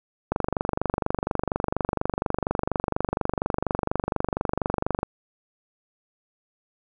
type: click train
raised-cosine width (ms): 1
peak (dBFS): -9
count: 115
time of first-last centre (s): 0.32-5.031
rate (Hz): 24.2
effects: none